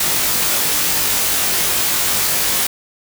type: noise with comb filter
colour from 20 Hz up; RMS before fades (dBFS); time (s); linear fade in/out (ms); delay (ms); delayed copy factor
white; -17; 0-2.67; 5; 20; +0.85
effects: none